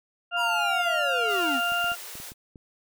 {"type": "harmonic tone", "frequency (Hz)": 698.5, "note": "F5", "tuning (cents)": 0, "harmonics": [1, 2, 4], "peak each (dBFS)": [-29, -26, -29], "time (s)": [0.31, 1.96], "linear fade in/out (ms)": 50}
{"type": "linear sweep", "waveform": "square", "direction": "down", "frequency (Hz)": [987.8, 233.6], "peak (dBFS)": -29, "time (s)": [0.36, 1.61], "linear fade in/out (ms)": 50}
{"type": "high-pass noise", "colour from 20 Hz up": "white", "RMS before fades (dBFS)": -40, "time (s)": [1.27, 2.34], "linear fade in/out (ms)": 50, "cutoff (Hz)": 350, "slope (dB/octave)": 96}
{"type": "clicks", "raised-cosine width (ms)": 3, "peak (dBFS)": -33, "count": 7, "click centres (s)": [1.72, 1.843, 1.918, 2.154, 2.201, 2.319, 2.558]}
{"effects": []}